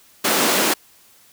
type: high-pass noise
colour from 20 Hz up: pink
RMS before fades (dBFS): -18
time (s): 0.24-0.74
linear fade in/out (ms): 10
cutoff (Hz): 230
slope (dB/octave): 24
effects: white hiss -52 dBFS RMS until 1.32 s